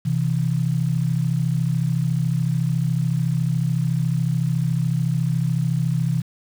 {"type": "tone pair together", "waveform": "sine", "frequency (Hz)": [129.6, 163.47], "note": ["C3", "E3"], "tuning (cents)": [-16, -14], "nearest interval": "major third", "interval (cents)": 402, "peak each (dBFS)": -21, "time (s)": [0.05, 6.22], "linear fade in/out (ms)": 10, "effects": ["7-bit"]}